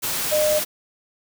sine tone in noise, 608 Hz, D#5, 40 cents flat, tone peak -17 dBFS, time 0.31-0.6 s, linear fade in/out 20 ms, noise white, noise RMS -25 dBFS, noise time 0.02-0.65 s, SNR +5 dB, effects none

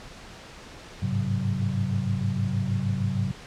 sine tone cluster, 100.1 / 106.5 / 134.1 / 187 Hz, G2 / G#2 / C3 / F#3, +37 / +44 / +43 / +19 cents, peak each -29 dBFS, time 1.02-3.32 s, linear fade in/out 10 ms, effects pink hiss -44 dBFS RMS until 3.46 s + low-pass 6000 Hz 12 dB/octave

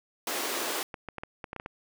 pink high-pass noise, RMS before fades -32 dBFS, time 0.27-0.83 s, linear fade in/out 2 ms, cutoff 310 Hz, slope 24 dB/octave
clicks, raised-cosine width 0.5 ms, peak -22 dBFS, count 9, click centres 0.942 / 1.087 / 1.183 / 1.235 / 1.442 / 1.531 / 1.563 / 1.599 / 1.661 s
effects none

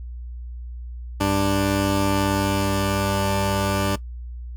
15% pulse tone pair together, 98.4 / 294.9 Hz, G2 / D4, +7 / +7 cents, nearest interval octave + perfect fifth, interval 1900 cents, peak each -16 dBFS, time 1.2-3.96 s, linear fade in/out 10 ms, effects noise-tail reverb RT60 0.1 s tail -17 dB re dry + added 60 Hz sine -31 dBFS peak until 4.56 s

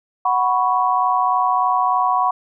sine chord, F# suspended fourth, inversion none, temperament just, 740 / 986.7 / 1110 Hz, F#5 / B5 / C#6, 0 / -2 / +2 cents, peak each -19 dBFS, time 0.25-2.31 s, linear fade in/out 5 ms, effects none

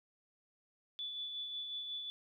sine tone with tremolo, 3463 Hz, A7, 28 cents flat, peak -38 dBFS, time 0.99-2.1 s, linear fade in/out 0 ms, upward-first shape sine, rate 5.5 Hz, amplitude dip 35%, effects 13-bit

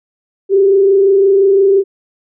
sine tone with frequency modulation, 392 Hz, G4, in tune, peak -6 dBFS, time 0.49-1.84 s, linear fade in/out 50 ms, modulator 25.8 Hz, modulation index 0.47, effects none

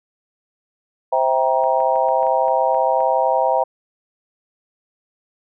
sine chord, C dominant seventh, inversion none, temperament just, 523.3 / 654.1 / 784.9 / 941.9 Hz, C5 / E5 / G5 / Bb5, 0 / -14 / +2 / +18 cents, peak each -20 dBFS, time 1.12-3.64 s, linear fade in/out 10 ms
clicks, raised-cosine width 0.5 ms, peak -26 dBFS, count 9, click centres 1.639 / 1.804 / 1.958 / 2.087 / 2.23 / 2.268 / 2.482 / 2.746 / 3.005 s
effects none

